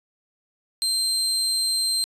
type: tone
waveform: 30% pulse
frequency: 4146 Hz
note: C8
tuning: 17 cents flat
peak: -18 dBFS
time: 0.82-2.04 s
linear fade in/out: 0 ms
effects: resampled to 32000 Hz